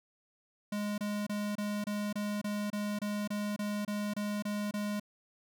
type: tone bursts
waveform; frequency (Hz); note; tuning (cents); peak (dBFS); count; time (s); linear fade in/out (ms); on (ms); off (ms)
square; 207.2; G#3; -4; -33; 15; 0.72-4.998; 5; 260; 27
effects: none